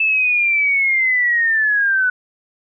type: linear sweep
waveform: sine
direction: down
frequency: 2637 to 1480 Hz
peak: -13 dBFS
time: 0-2.1 s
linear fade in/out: 5 ms
effects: none